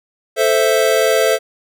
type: chord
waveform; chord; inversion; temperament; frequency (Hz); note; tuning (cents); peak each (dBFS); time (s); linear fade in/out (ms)
square; A minor; none; equal; 440 / 523.3 / 659.3; A4 / C5 / E5; 0 / 0 / 0; -17; 0.36-1.39; 50
effects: none